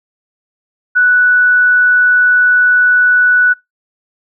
sine tone, 1480 Hz, F#6, in tune, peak -6 dBFS, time 0.95-3.54 s, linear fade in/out 20 ms, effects noise-tail reverb RT60 0.2 s tail -25 dB re dry

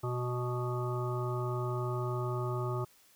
harmonic tone, 123.47 Hz, B2, in tune, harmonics 1 / 3 / 5 / 7 / 9 / 10, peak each -33 / -37 / -43 / -44 / -44 / -42 dBFS, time 0.03-2.85 s, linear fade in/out 10 ms, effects white hiss -63 dBFS RMS until 3.15 s

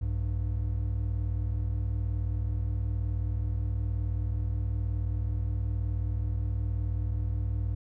triangle tone pair together, 61.07 / 100 Hz, B1 / G2, -19 / +35 cents, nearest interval major sixth, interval 854 cents, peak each -28 dBFS, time 0.01-7.75 s, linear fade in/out 10 ms, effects none

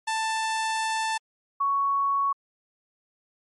sawtooth / sine tone pair in turn, 885 / 1113.2 Hz, A5 / C#6, +10 / +7 cents, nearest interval major third, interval 397 cents, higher second, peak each -21 / -21 dBFS, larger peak neither, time 0.07-1.18 / 1.6-2.33 s, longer first, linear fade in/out 10 ms, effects MP3 48 kbps

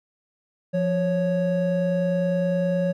triangle tone pair together, 174.88 / 554.4 Hz, F3 / C#5, +3 / 0 cents, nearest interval octave + minor sixth, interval 1997 cents, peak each -21 / -21 dBFS, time 0.73-2.93 s, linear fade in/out 20 ms, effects none

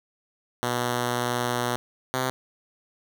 5% pulse tone pair in turn, 121.8 / 129.04 Hz, B2 / C3, -24 / -24 cents, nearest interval minor second, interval 100 cents, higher second, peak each -13 dBFS, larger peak neither, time 0.63-1.76 / 2.14-2.3 s, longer first, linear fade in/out 0 ms, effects none

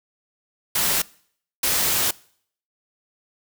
white noise bursts at uneven times, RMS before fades -21 dBFS, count 2, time 0.75-1.02 / 1.63-2.11 s, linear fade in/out 5 ms, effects noise-tail reverb RT60 0.6 s tail -23 dB re dry

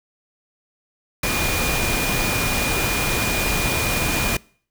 sine tone in noise, 2431 Hz, D#7, 41 cents flat, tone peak -26 dBFS, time 1.23-4.37 s, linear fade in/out 5 ms, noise pink, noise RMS -22 dBFS, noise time 1.23-4.37 s, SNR -7 dB, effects noise-tail reverb RT60 0.5 s tail -24 dB re dry

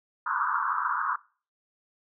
white band-pass noise, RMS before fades -28 dBFS, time 0.26-1.16 s, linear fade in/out 5 ms, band 940 to 1500 Hz, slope 96 dB/octave, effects noise-tail reverb RT60 0.4 s tail -22 dB re dry

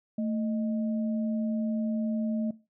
sine tone pair together, 222.2 / 618.8 Hz, A3 / D#5, +17 / -10 cents, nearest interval octave + tritone, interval 1773 cents, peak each -27 / -38 dBFS, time 0.18-2.51 s, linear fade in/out 5 ms, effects noise-tail reverb RT60 0.3 s tail -20 dB re dry

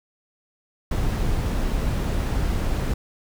brown noise, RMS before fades -23 dBFS, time 0.91-2.94 s, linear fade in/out 5 ms, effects none

